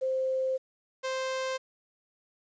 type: tone pair in turn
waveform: sine / sawtooth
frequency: 523.3 / 523.3 Hz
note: C5 / C5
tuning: 0 / 0 cents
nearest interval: unison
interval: 0 cents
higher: neither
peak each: -26 dBFS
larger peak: neither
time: 0.01-0.58 / 1.03-1.58 s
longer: first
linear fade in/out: 20 ms
effects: resampled to 16000 Hz + 10-bit